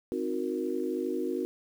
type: chord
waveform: sine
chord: C half-diminished seventh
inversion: none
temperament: equal with one note detuned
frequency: 261.6 / 311.1 / 363.8 / 466.2 Hz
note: C4 / Eb4 / Gb4 / Bb4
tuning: 0 / 0 / -29 / 0 cents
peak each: -35 / -35 / -32 / -36 dBFS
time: 0.12-1.45 s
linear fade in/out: 0 ms
effects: 9-bit